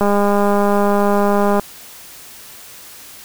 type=click train; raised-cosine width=1 ms; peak=-3 dBFS; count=323; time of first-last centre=0.01-1.596 s; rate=203 Hz; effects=white hiss -38 dBFS RMS until 3.24 s